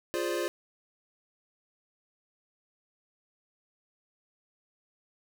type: chord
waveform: square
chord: D half-diminished seventh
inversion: first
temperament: equal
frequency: 349.2 / 415.3 / 523.3 / 587.3 Hz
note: F4 / Ab4 / C5 / D5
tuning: 0 / 0 / 0 / 0 cents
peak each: -33 / -37 / -36 / -37 dBFS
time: 0.14-0.48 s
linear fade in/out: 0 ms
effects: none

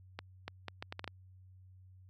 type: accelerating click train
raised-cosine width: 0.3 ms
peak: -24 dBFS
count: 8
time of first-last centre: 0.19-1.077 s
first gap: 290 ms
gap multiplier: 0.7
effects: added 93 Hz sine -55 dBFS peak until 2.09 s

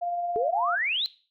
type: tone with tremolo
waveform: sine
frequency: 698.5 Hz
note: F5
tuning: in tune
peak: -25 dBFS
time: 0.01-0.76 s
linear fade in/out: 20 ms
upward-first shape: sine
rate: 18 Hz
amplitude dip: 25%
type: exponential sweep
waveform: sine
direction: up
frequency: 416.5 to 4186 Hz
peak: -24 dBFS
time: 0.36-1.06 s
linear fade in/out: 0 ms
effects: noise-tail reverb RT60 0.4 s tail -19 dB re dry

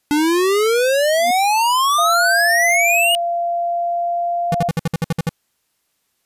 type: exponential sweep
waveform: square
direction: up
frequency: 290 to 2926 Hz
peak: -14 dBFS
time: 0.11-3.15 s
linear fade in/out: 0 ms
type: tone with exponential growth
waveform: sine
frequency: 244.8 Hz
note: B3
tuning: 15 cents flat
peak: -23 dBFS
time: 1.13-1.31 s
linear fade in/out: 5 ms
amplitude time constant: 37 ms
type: tone with pitch glide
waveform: sine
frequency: 688 to 694 Hz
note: F5 to F5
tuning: -26 to -11 cents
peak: -17 dBFS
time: 1.98-4.69 s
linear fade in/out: 10 ms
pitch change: +15 cents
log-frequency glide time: 3.11-4.5 s
type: tone bursts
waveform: square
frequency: 163.7 Hz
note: E3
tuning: 12 cents flat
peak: -16 dBFS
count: 10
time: 4.52-5.292 s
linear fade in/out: 2 ms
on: 25 ms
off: 58 ms
effects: white hiss -68 dBFS RMS until 6.25 s + resampled to 32000 Hz

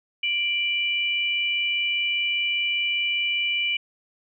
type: tone pair together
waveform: sine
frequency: 2355 / 2960 Hz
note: D7 / F#7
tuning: +4 / 0 cents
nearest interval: major third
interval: 396 cents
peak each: -24 / -25 dBFS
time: 0.23-3.77 s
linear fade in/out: 5 ms
effects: none

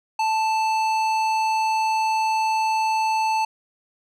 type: tone with tanh clipping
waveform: sine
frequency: 880 Hz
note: A5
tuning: in tune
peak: -21 dBFS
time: 0.19-3.45 s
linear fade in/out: 5 ms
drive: 15 dB
effects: none

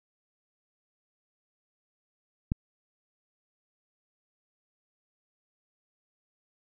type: click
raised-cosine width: 5 ms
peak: -14 dBFS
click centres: 2.519 s
effects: none

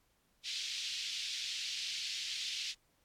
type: band-pass noise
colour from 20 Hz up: white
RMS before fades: -40 dBFS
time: 0.43-2.75 s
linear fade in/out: 50 ms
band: 2800 to 4800 Hz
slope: 24 dB/octave
effects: pink hiss -74 dBFS RMS until 3.04 s + AAC 64 kbps

